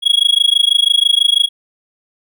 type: tone with amplitude modulation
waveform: triangle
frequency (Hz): 3322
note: G#7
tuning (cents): 0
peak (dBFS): -4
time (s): 0.02-1.49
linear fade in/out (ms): 50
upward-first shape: sine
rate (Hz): 26.1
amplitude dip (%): 100
effects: none